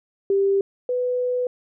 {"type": "tone pair in turn", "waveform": "sine", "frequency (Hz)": [393.8, 497.2], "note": ["G4", "B4"], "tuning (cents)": [8, 12], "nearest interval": "major third", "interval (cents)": 404, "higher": "second", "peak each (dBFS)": [-16, -20], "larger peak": "first", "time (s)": [[0.3, 0.61], [0.89, 1.47]], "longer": "second", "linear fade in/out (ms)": 2, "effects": []}